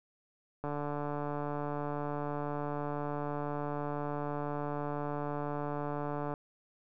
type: click train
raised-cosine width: 1 ms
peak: -23 dBFS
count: 833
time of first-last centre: 0.64-6.339 s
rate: 146 Hz
effects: none